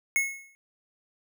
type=tone with exponential decay; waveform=square; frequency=2182 Hz; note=C#7; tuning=28 cents flat; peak=-20 dBFS; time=0.16-0.55 s; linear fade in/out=0 ms; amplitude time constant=83 ms; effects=none